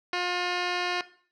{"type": "tone with low-pass filter", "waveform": "10% pulse", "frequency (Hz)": 356.5, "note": "F4", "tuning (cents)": 36, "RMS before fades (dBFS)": -29, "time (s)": [0.13, 1.01], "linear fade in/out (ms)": 2, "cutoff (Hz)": 3700, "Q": 6.8, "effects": ["noise-tail reverb RT60 0.5 s tail -17 dB re dry"]}